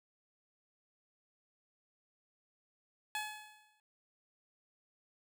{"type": "tone with exponential decay", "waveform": "15% pulse", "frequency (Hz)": 852, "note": "G#5", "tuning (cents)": 44, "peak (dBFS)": -28, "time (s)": [3.15, 3.8], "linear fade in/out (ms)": 1, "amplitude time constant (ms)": 140, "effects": []}